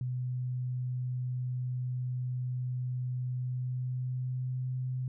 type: tone with pitch glide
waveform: sine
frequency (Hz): 125.8 to 127.93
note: B2 to C3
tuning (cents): +32 to -39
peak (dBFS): -31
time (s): 0.01-5.08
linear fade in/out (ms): 2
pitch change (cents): +29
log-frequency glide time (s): 3.34-4.72
effects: none